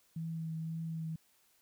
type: tone with vibrato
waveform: sine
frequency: 162.1 Hz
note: E3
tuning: 29 cents flat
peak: -36 dBFS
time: 0.16-1.16 s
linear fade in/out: 5 ms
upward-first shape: triangle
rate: 1.9 Hz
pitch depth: 19 cents each way
effects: white hiss -70 dBFS RMS until 1.61 s